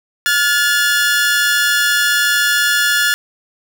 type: tone pair together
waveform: sawtooth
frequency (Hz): 1423.5 / 1719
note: F6 / A6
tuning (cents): +33 / -41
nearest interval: minor third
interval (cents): 326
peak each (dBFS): -12 / -11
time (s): 0.26-3.14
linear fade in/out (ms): 0
effects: none